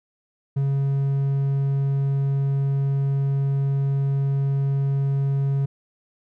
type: tone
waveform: triangle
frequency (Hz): 138.1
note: C#3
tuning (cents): -6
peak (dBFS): -17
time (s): 0.56-5.66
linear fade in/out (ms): 10
effects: none